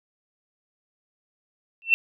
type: tone with exponential growth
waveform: sine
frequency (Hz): 2694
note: E7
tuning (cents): +37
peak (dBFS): -10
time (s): 1.82-1.94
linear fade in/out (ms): 0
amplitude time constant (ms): 24
effects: none